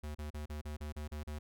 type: tone bursts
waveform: square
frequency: 75 Hz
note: D2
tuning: 37 cents sharp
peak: -40 dBFS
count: 9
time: 0.03-1.39 s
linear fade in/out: 10 ms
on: 120 ms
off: 35 ms
effects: none